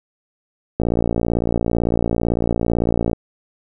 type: click train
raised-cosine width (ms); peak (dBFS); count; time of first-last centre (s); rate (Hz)
2; -5; 136; 0.8-3.132; 57.9
effects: none